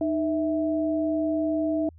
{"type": "tone pair together", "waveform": "sine", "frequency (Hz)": [308.7, 654.1], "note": ["D#4", "E5"], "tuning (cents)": [-14, -14], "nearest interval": "octave + minor second", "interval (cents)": 1300, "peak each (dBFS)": [-24, -27], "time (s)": [0.01, 1.89], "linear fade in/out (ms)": 2, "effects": ["added 81 Hz sine -47 dBFS peak until 1.98 s"]}